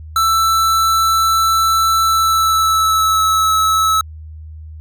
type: tone with pitch glide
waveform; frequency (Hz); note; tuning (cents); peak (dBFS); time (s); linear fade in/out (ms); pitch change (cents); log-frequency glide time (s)
square; 1327 to 1298.9; E6 to E6; +11 to -26; -12; 0.16-4.01; 2; -37; 2.04-3.27
effects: added 78 Hz sine -30 dBFS peak until 4.8 s